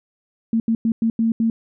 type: tone bursts at uneven times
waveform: sine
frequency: 226.6 Hz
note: A#3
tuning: 49 cents flat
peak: -15 dBFS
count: 6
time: 0.53-0.6 / 0.68-0.75 / 0.85-0.92 / 1.02-1.1 / 1.19-1.32 / 1.4-1.5 s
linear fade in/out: 2 ms
effects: none